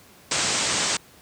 white low-pass noise, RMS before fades -24 dBFS, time 0.31-0.97 s, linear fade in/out 5 ms, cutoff 8500 Hz, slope 96 dB/octave, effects pink hiss -51 dBFS RMS until 1.21 s + high-pass 80 Hz 12 dB/octave

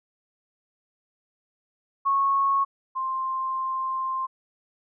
sine tone pair in turn, 1100 / 1051.3 Hz, C#6 / C6, -14 / +8 cents, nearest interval minor second, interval 78 cents, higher first, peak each -19 / -25 dBFS, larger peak first, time 2.05-2.65 / 2.95-4.27 s, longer second, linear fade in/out 20 ms, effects none

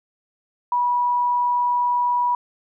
sine tone, 974 Hz, B5, 24 cents flat, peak -17 dBFS, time 0.72-2.35 s, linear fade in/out 2 ms, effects none

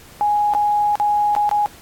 sine tone with dropouts, 830.6 Hz, G#5, in tune, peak -14 dBFS, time 0.21-1.66 s, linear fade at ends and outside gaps 0 ms, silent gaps 0.537-0.549 / 0.955-0.999 / 1.351-1.364 / 1.492-1.513 s, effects pink hiss -44 dBFS RMS until 1.81 s + AAC 64 kbps

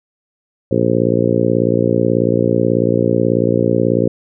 harmonic tone, 58.27 Hz, A#1, in tune, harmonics 2 / 3 / 4 / 5 / 6 / 7 / 8 / 9, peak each -20 / -20 / -20 / -20 / -20 / -20 / -20 / -20 dBFS, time 0.71-4.08 s, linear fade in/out 5 ms, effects none

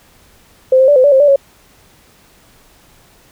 sine tone with pitch steps, 519 / 526 / 581 / 512 / 576 / 531 / 582 / 553 Hz, C5 / C5 / D5 / C5 / D5 / C5 / D5 / C#5, -14 / +9 / -19 / -38 / -34 / +25 / -16 / -4 cents, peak -5 dBFS, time 0.72-1.36 s, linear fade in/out 5 ms, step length 80 ms, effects pink hiss -48 dBFS RMS until 3.31 s

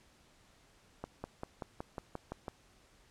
accelerating click train, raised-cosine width 1 ms, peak -25 dBFS, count 9, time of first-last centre 1.04-2.482 s, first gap 200 ms, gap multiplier 0.97, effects pink hiss -65 dBFS RMS until 3.1 s + low-pass 9000 Hz 12 dB/octave

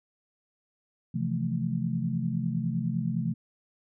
sine chord, F major seventh, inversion second, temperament equal, 130.81 / 164.81 / 174.61 / 220 Hz, C3 / E3 / F3 / A3, 0 / 0 / 0 / 0 cents, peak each -32 dBFS, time 1.14-3.34 s, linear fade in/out 10 ms, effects none

